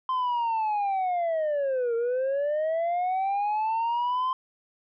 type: linear two-way sweep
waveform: sine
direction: down then up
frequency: 1042 to 457.3 to 1042 Hz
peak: -21 dBFS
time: 0.09-4.33 s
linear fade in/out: 2 ms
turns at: 1.95 s
effects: tanh soft clip ceiling -23 dBFS